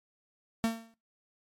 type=tone with exponential decay; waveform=45% pulse; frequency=226.9 Hz; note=A#3; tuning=47 cents flat; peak=-23 dBFS; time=0.64-0.94 s; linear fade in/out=0 ms; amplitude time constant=65 ms; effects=noise-tail reverb RT60 0.2 s tail -19 dB re dry + MP3 64 kbps